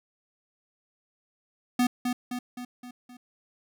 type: tone with echo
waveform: square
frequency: 246.9 Hz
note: B3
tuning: in tune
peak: -21 dBFS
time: 1.79-1.87 s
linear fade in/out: 5 ms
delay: 260 ms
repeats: 5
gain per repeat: -5 dB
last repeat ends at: 3.17 s
effects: none